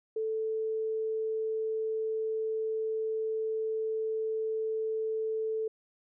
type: tone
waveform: sine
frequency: 440 Hz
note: A4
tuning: in tune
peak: -29 dBFS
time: 0.16-5.68 s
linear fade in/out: 5 ms
effects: none